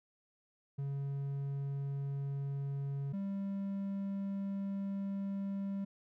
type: tone pair in turn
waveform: triangle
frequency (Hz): 139.3 / 197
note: C#3 / G3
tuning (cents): +9 / +9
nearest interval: tritone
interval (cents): 600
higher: second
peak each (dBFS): -33 / -33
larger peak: neither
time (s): 0.78-3.13 / 3.13-5.85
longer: second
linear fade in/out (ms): 10
effects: none